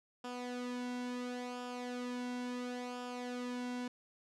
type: tone with flanger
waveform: sawtooth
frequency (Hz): 246.9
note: B3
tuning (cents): 0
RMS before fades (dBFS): -41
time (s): 0.24-3.88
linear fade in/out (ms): 5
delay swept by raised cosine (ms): 0.48 to 1.68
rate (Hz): 0.72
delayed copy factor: -0.65
effects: low-pass 7000 Hz 12 dB/octave